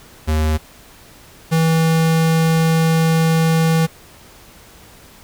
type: tone pair in turn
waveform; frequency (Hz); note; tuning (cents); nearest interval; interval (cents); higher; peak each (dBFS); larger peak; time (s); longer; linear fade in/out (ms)
square; 77.78 / 162.4; D#2 / E3; 0 / -26; octave + minor second; 1274; second; -15 / -13; second; 0.27-0.58 / 1.51-3.87; second; 20
effects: pink hiss -44 dBFS RMS until 5.23 s